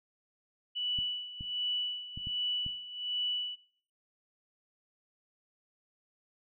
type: tone with tremolo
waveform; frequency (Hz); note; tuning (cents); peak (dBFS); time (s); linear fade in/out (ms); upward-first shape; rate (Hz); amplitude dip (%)
sine; 2960; F#7; 0; -29; 0.75-3.56; 20; sine; 1.3; 80
type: clicks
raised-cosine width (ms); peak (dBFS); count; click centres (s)
5; -30; 5; 0.988 / 1.409 / 2.175 / 2.271 / 2.664
effects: noise-tail reverb RT60 0.5 s tail -18 dB re dry